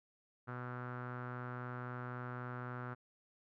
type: tone with low-pass filter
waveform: sawtooth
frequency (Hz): 123.8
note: B2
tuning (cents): +5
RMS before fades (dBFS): -44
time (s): 0.47-2.95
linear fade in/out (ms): 20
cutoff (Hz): 1400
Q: 4.9
effects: none